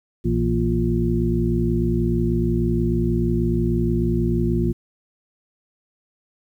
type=harmonic tone with a mistuned harmonic; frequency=58.2 Hz; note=A#1; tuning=2 cents flat; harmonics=1 / 2 / 3 / 4 / 6; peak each=-24 / -24 / -24 / -24 / -24 dBFS; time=0.24-4.73 s; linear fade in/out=20 ms; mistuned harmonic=3; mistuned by=-83 cents; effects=9-bit